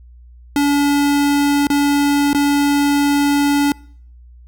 square tone with dropouts, 286.1 Hz, D4, 45 cents flat, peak -13 dBFS, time 0.56-3.72 s, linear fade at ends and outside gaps 1 ms, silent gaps 1.67-1.701 / 2.331-2.347 s, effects noise-tail reverb RT60 0.6 s tail -25 dB re dry + added 60 Hz sine -39 dBFS peak until 4.47 s

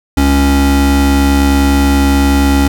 square tone pair together, 69.3 / 277.6 Hz, C#2 / C#4, 0 / +3 cents, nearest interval 2 octaves, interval 2403 cents, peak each -11 dBFS, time 0.17-2.68 s, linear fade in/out 5 ms, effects none

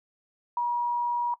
sine tone, 959 Hz, A#5, 49 cents sharp, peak -24 dBFS, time 0.57-1.34 s, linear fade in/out 2 ms, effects noise-tail reverb RT60 0.1 s tail -17 dB re dry

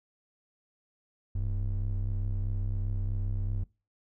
triangle ring-modulated tone, 65.41 Hz, C2, in tune, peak -23 dBFS, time 1.35-3.64 s, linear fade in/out 5 ms, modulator 31.5 Hz, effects noise-tail reverb RT60 0.3 s tail -22 dB re dry

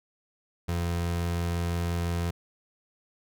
30% pulse tone, 85.8 Hz, F2, 30 cents flat, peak -24 dBFS, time 0.68-2.31 s, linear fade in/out 10 ms, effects none

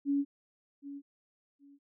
sine tone with echo, 281.8 Hz, C#4, 29 cents sharp, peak -26 dBFS, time 0.05-0.25 s, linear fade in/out 50 ms, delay 770 ms, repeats 2, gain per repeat -14 dB, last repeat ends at 1.79 s, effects none

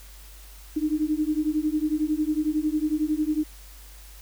sine beating tone pair, 300.8 / 311.8 Hz, D4 / D#4, +42 / +4 cents, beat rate 11 Hz, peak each -25 dBFS, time 0.76-3.44 s, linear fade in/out 10 ms, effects added 50 Hz sine -44 dBFS peak until 4.21 s + white hiss -50 dBFS RMS until 4.21 s

